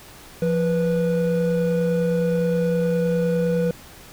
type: tone pair together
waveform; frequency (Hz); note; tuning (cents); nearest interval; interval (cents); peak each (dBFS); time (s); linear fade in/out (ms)
triangle; 172.9 / 489; F3 / B4; -17 / -17; octave + tritone; 1800; -19; 0.42-3.71; 2
effects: pink hiss -44 dBFS RMS until 4.12 s